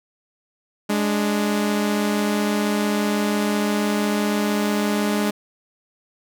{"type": "tone pair together", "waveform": "sawtooth", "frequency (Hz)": [207.7, 293.7], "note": ["G#3", "D4"], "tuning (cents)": [0, 0], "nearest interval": "tritone", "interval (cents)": 600, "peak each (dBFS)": [-16, -22], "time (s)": [0.89, 5.31], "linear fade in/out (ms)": 10, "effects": []}